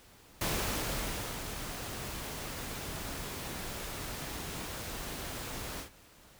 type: noise with ADSR envelope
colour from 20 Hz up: pink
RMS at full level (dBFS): -32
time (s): 0.41-5.9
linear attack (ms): 4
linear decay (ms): 1000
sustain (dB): -8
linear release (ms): 110
effects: pink hiss -58 dBFS RMS until 6.39 s